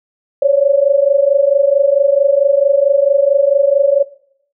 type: tone pair together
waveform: sine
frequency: 545.5 / 570 Hz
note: C#5 / C#5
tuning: -28 / +48 cents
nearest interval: minor second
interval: 76 cents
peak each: -11 dBFS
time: 0.42-4.03 s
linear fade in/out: 5 ms
effects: noise-tail reverb RT60 0.7 s tail -20 dB re dry